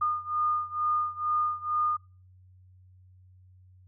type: beating tone pair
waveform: sine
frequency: 1219 / 1221.2 Hz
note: D#6 / D#6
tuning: -36 / -33 cents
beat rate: 2.2 Hz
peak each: -28 / -30 dBFS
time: 0.01-1.97 s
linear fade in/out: 10 ms
effects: noise-tail reverb RT60 0.4 s tail -26 dB re dry + added 92 Hz sine -53 dBFS peak until 3.87 s